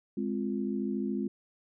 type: chord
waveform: sine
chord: F minor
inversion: first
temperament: equal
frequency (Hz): 207.7 / 261.6 / 349.2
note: Ab3 / C4 / F4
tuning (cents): 0 / 0 / 0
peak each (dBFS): -32 / -34 / -36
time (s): 0.17-1.28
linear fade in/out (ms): 5
effects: none